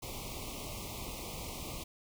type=band-stop noise; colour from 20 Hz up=pink; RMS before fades=-42 dBFS; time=0.02-1.84 s; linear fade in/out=10 ms; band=1200 to 2100 Hz; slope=96 dB/octave; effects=none